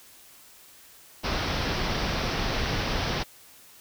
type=low-pass noise; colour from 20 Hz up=pink; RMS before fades=-28 dBFS; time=1.23-3.24 s; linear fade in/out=20 ms; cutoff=5800 Hz; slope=96 dB/octave; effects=white hiss -52 dBFS RMS until 3.8 s